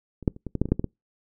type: clicks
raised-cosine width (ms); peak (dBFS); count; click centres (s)
3; -27 / -7 / -29 / -19 / -14 / -8 / -16 / -26 / -6 / -14 / -14; 11; 0.227 / 0.278 / 0.364 / 0.467 / 0.553 / 0.616 / 0.656 / 0.688 / 0.72 / 0.795 / 0.843
effects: noise-tail reverb RT60 0.2 s tail -26 dB re dry